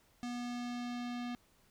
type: tone with low-pass filter sweep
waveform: square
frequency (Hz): 242.8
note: B3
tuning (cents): -29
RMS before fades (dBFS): -40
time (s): 0.23-1.35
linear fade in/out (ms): 0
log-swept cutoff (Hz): 6700 to 3900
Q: 1.2
effects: pink hiss -69 dBFS RMS until 1.7 s